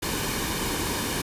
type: noise with comb filter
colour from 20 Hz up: pink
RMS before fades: -28 dBFS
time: 0.02-1.22 s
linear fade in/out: 10 ms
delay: 1.5 ms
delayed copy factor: -0.5
effects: resampled to 32000 Hz